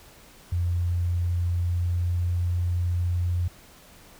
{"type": "tone with pitch glide", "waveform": "sine", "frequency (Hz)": [87.31, 87.97], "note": ["F2", "F2"], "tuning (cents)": [0, 13], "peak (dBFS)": -22, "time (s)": [0.52, 3.48], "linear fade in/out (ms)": 5, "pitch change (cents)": 13, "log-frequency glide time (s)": [1.39, 2.55], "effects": ["pink hiss -51 dBFS RMS until 4.19 s"]}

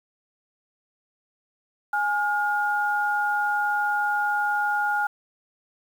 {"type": "tone pair together", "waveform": "sine", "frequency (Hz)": [830.6, 1422.3], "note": ["G#5", "F6"], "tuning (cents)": [0, 31], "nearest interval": "major sixth", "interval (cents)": 931, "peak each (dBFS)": -24, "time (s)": [1.93, 5.07], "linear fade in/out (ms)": 5, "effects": ["8-bit"]}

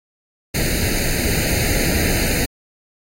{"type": "noise with comb filter", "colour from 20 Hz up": "pink", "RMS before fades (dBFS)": -19, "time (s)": [0.54, 2.46], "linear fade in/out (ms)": 10, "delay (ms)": 0.45, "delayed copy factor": 1, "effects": ["AAC 48 kbps"]}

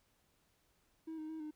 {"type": "tone with pitch steps", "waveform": "triangle", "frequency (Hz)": [321.2, 311, 318.2, 305.1], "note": ["E4", "D#4", "D#4", "D#4"], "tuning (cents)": [-45, -1, 39, -34], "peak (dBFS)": -39, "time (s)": [1.07, 1.51], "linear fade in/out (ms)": 10, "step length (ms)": 110, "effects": ["tanh soft clip ceiling -36 dBFS", "pink hiss -75 dBFS RMS until 1.55 s"]}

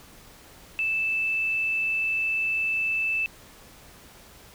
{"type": "tone", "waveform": "sine", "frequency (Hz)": 2637, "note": "E7", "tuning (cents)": 0, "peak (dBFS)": -23, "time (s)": [0.79, 3.26], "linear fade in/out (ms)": 0, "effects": ["pink hiss -50 dBFS RMS until 4.54 s"]}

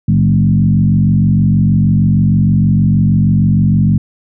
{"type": "tone with frequency modulation", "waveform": "sine", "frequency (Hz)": 157.9, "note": "D#3", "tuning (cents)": 26, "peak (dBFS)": -7, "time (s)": [0.08, 3.98], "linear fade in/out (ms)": 5, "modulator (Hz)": 46.4, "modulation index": 1.4, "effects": []}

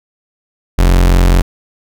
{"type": "tone", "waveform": "40% pulse", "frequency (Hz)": 44.53, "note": "F1", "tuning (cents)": 34, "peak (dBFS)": -5, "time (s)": [0.78, 1.42], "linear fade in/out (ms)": 10, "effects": []}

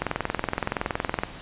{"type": "click train", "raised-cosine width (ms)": 0.5, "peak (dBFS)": -9, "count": 27, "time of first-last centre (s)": [0.02, 1.235], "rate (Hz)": 21.4, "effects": ["pink hiss -41 dBFS RMS until 1.41 s", "resampled to 8000 Hz"]}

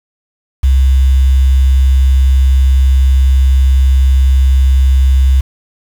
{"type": "tone with quantisation", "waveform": "sine", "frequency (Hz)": 66, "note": "C2", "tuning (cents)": 16, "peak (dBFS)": -5, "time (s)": [0.63, 5.41], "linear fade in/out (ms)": 10, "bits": 5, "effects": []}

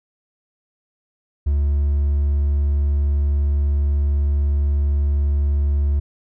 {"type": "tone with hard clipping", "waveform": "triangle", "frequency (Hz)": 71.9, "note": "D2", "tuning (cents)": -36, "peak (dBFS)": -16, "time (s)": [1.46, 6], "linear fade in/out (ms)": 10, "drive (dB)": 5, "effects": []}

